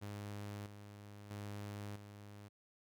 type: tone with tremolo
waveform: sawtooth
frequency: 102.6 Hz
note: G#2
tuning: 21 cents flat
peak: -40 dBFS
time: 0.01-2.49 s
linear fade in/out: 20 ms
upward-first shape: square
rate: 0.77 Hz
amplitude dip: 60%
effects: none